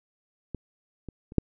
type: clicks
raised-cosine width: 3 ms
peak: -20 / -25 / -30 / -7 dBFS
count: 4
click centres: 0.547 / 1.087 / 1.321 / 1.383 s
effects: none